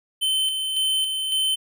square tone with tremolo, 3073 Hz, G7, 35 cents flat, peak -20 dBFS, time 0.21-1.56 s, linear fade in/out 20 ms, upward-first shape square, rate 1.8 Hz, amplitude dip 40%, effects none

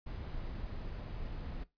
brown noise, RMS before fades -41 dBFS, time 0.06-1.64 s, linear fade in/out 10 ms, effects noise-tail reverb RT60 0.2 s tail -18 dB re dry + resampled to 11025 Hz

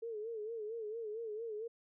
sine tone with vibrato, 441.7 Hz, A4, 7 cents sharp, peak -39 dBFS, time 0.02-1.68 s, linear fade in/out 10 ms, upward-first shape sine, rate 4.4 Hz, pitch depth 96 cents each way, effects none

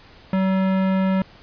sine tone with hard clipping, 190 Hz, F#3, 46 cents sharp, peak -19 dBFS, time 0.33-1.22 s, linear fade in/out 2 ms, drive 18 dB, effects pink hiss -48 dBFS RMS until 1.42 s + resampled to 11025 Hz

